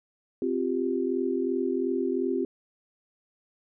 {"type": "chord", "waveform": "sine", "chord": "C suspended fourth", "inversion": "none", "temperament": "equal", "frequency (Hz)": [261.6, 349.2, 392], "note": ["C4", "F4", "G4"], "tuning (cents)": [0, 0, 0], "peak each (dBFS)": -29, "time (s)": [0.42, 2.45], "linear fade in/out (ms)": 2, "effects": []}